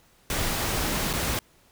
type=noise with dropouts; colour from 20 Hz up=pink; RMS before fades=-27 dBFS; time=0.3-1.39 s; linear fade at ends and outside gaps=1 ms; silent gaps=1.13-1.136 s; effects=pink hiss -60 dBFS RMS until 1.71 s